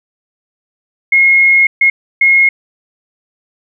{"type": "tone bursts at uneven times", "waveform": "sine", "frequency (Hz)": 2157, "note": "C#7", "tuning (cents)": -48, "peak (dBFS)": -5, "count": 3, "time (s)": [[1.12, 1.67], [1.81, 1.9], [2.21, 2.49]], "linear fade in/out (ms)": 5, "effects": []}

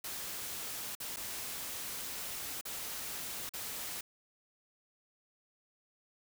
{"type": "noise with dropouts", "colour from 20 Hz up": "white", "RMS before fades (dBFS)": -41, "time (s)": [0.04, 4.01], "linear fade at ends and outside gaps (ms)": 5, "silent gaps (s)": [[0.952, 1.001], [1.162, 1.168], [2.612, 2.652], [3.493, 3.536]], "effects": []}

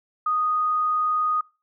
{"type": "tone", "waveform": "sine", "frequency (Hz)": 1241, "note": "D#6", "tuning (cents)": -5, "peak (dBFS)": -20, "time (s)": [0.26, 1.41], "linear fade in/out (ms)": 5, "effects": ["noise-tail reverb RT60 0.3 s tail -22 dB re dry"]}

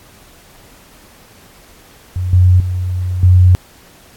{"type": "tone with level steps", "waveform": "sine", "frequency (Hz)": 90.9, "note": "F#2", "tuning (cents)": -30, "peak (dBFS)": [-15, -5, -15, -4], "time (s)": [2.16, 3.55], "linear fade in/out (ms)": 0, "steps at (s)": [2.33, 2.6, 3.23], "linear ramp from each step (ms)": 2, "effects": ["pink hiss -44 dBFS RMS until 4.16 s", "AAC 64 kbps"]}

